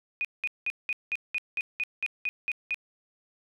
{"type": "tone bursts", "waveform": "sine", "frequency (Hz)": 2478, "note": "D#7", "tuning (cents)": -8, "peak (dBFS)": -26, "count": 12, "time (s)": [0.21, 2.744], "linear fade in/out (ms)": 0, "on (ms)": 37, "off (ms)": 190, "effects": []}